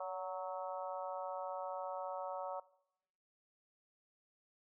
harmonic tone with a mistuned harmonic, 185.2 Hz, F#3, 2 cents sharp, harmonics 3 / 4 / 5 / 6 / 7, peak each -43 / -45 / -47 / -49 / -50 dBFS, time 0-2.6 s, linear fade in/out 5 ms, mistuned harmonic 3, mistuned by +27 cents, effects noise-tail reverb RT60 0.8 s tail -20 dB re dry

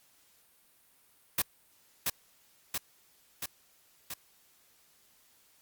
white noise with echo, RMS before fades -27 dBFS, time 1.38-1.42 s, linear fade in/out 5 ms, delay 680 ms, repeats 4, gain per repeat -3 dB, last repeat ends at 4.14 s, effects white hiss -65 dBFS RMS until 5.61 s + Opus 48 kbps

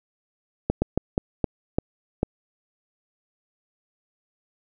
slowing click train, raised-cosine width 2 ms, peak -7 dBFS, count 7, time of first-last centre 0.7-2.231 s, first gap 120 ms, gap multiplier 1.3, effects none

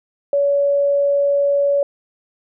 sine tone, 566 Hz, C#5, 36 cents sharp, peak -13 dBFS, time 0.33-1.83 s, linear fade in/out 2 ms, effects none

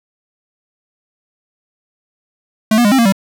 square tone with pitch steps, 217.6 / 240.4 / 205.2 / 266.5 / 232.3 / 194.2 Hz, A3 / B3 / G#3 / C4 / A#3 / G3, -19 / -46 / -21 / +32 / -6 / -16 cents, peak -9 dBFS, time 2.71-3.124 s, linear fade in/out 5 ms, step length 69 ms, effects none

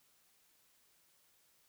silence, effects white hiss -71 dBFS RMS until 1.68 s

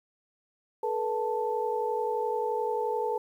sine tone cluster, 430.7 / 482.2 / 881 Hz, A4 / B4 / A5, -37 / -41 / +2 cents, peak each -31 dBFS, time 0.83-3.18 s, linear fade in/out 5 ms, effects 10-bit

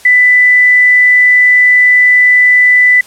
sine tone, 1990 Hz, B6, 13 cents sharp, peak -3 dBFS, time 0.05-3.01 s, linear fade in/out 5 ms, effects white hiss -38 dBFS RMS until 3.06 s + low-pass 11000 Hz 12 dB/octave

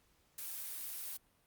blue noise, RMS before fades -43 dBFS, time 0.38-1.17 s, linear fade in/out 5 ms, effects pink hiss -72 dBFS RMS until 1.46 s + Opus 48 kbps

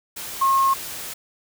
sine tone in noise, 1078 Hz, C#6, 49 cents flat, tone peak -15 dBFS, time 0.41-0.74 s, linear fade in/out 10 ms, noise white, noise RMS -33 dBFS, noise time 0.16-1.14 s, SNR +15 dB, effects none

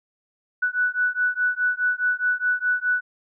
sine beating tone pair, 1480 / 1484.8 Hz, F#6 / F#6, 0 / +6 cents, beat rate 4.8 Hz, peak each -23 dBFS, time 0.62-3.01 s, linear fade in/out 10 ms, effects none

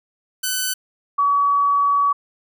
5% pulse / sine tone pair in turn, 1506 / 1135.4 Hz, F#6 / C#6, +30 / +41 cents, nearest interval perfect fourth, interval 489 cents, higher first, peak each -9 / -14 dBFS, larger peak first, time 0.43-0.74 / 1.18-2.13 s, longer second, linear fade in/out 10 ms, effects none

